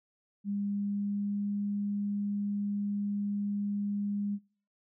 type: tone with pitch glide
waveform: sine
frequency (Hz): 202 to 203.5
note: G#3 to G#3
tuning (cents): -48 to -35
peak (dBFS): -30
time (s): 0.44-4.39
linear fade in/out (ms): 50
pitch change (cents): +13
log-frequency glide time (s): 0.61-1.52
effects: noise-tail reverb RT60 0.4 s tail -20 dB re dry